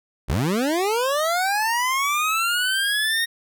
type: linear sweep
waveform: 25% pulse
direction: up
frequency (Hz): 47.92 to 1867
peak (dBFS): -16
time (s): 0.28-3.26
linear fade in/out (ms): 20
effects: none